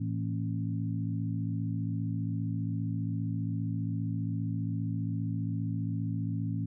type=harmonic tone with a mistuned harmonic; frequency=55 Hz; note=A1; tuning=in tune; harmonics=2 / 3 / 4 / 5; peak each=-32 / -35 / -40 / -38 dBFS; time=0-6.66 s; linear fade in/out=10 ms; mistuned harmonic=4; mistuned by=+58 cents; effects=none